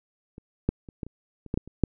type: clicks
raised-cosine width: 3 ms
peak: -29 / -9 / -29 / -19 / -28 / -29 / -14 / -12 / -30 / -7 dBFS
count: 10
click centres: 0.381 / 0.69 / 0.888 / 1.032 / 1.066 / 1.463 / 1.541 / 1.575 / 1.676 / 1.837 s
effects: none